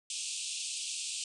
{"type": "band-pass noise", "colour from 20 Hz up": "white", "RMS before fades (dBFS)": -38, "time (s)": [0.1, 1.24], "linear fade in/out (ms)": 2, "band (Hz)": [2500, 9300], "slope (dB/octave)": 96, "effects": []}